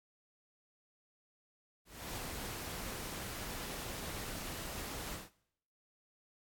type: noise with ADSR envelope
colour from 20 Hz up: pink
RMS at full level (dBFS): -41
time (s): 1.85-5.3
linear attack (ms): 330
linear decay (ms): 3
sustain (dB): -2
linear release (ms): 170
effects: noise-tail reverb RT60 0.7 s tail -20 dB re dry + AAC 64 kbps